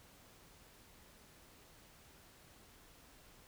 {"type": "silence", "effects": ["pink hiss -62 dBFS RMS until 3.47 s"]}